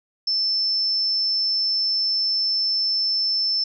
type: tone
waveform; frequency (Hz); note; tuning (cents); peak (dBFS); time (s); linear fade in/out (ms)
sine; 5300; E8; +9; -19; 0.27-3.64; 5
effects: none